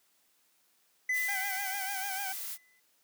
triangle tone with exponential decay, 2009 Hz, B6, 29 cents sharp, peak -25 dBFS, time 1.09-2.8 s, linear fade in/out 5 ms, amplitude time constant 370 ms
blue noise, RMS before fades -39 dBFS, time 1.12-2.58 s, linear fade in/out 50 ms
20% pulse tone with vibrato, 781 Hz, G5, 7 cents flat, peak -31 dBFS, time 1.28-2.33 s, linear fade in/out 10 ms, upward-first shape sine, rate 6.7 Hz, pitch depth 62 cents each way
effects white hiss -70 dBFS RMS until 3.03 s + high-pass 150 Hz 12 dB/octave

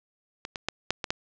clicks, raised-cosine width 0.2 ms, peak -17 / -16 / -9 / -6 / -13 / -8 dBFS, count 6, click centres 0.451 / 0.558 / 0.686 / 0.906 / 1.042 / 1.105 s, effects low-pass 7000 Hz 12 dB/octave

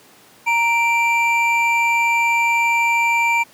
triangle tone pair together, 932.3 / 2349 Hz, A#5 / D7, 0 / 0 cents, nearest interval octave + major third, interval 1600 cents, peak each -16 / -15 dBFS, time 0.46-3.44 s, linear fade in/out 20 ms, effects pink hiss -48 dBFS RMS until 3.53 s + high-pass 200 Hz 12 dB/octave

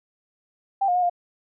sine tone with pitch steps, 787 / 713 / 722 / 703 Hz, G5 / F5 / F#5 / F5, +7 / +36 / -43 / +11 cents, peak -18 dBFS, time 0.81-1.098 s, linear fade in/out 10 ms, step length 72 ms, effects none

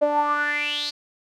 sawtooth tone with band-pass filter sweep, 293.7 Hz, D4, in tune, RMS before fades -23 dBFS, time 0.01-0.91 s, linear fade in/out 20 ms, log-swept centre 590 to 4600 Hz, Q 7.8, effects none

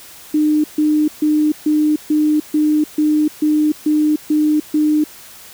sine tone bursts, 303.5 Hz, D#4, 43 cents flat, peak -11 dBFS, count 11, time 0.34-5.04 s, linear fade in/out 5 ms, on 300 ms, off 140 ms, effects white hiss -39 dBFS RMS until 5.53 s

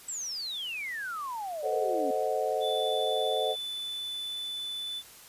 sine exponential sweep, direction down, 7930 to 261.6 Hz, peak -33 dBFS, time 0.08-2.11 s, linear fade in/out 5 ms
sine chord, A diminished seventh, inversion none, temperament equal, 440 / 523.3 / 622.3 / 740 Hz, A4 / C5 / Eb5 / Gb5, 0 / 0 / 0 / 0 cents, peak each -32 dBFS, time 1.62-3.56 s, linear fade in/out 50 ms
triangle tone, 3498 Hz, A7, 11 cents flat, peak -32 dBFS, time 2.6-5.03 s, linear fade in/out 50 ms
effects white hiss -51 dBFS RMS until 5.28 s + resampled to 32000 Hz

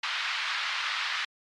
pink band-pass noise, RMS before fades -31 dBFS, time 0.03-1.25 s, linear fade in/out 5 ms, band 1200 to 4200 Hz, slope 24 dB/octave, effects MP3 64 kbps

